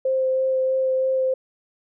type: tone with vibrato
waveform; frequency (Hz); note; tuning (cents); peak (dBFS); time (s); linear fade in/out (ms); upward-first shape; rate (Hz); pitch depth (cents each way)
sine; 523.3; C5; 0; -18; 0.05-1.34; 5; sine; 3.1; 9
effects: none